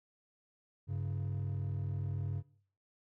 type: tone pair together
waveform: triangle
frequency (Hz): 98.22 / 138.9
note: G2 / C#3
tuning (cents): +4 / +4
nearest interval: tritone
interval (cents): 600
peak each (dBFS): -33 / -35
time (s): 0.87-2.43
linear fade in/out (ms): 50
effects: noise-tail reverb RT60 0.5 s tail -19 dB re dry + tanh soft clip ceiling -27 dBFS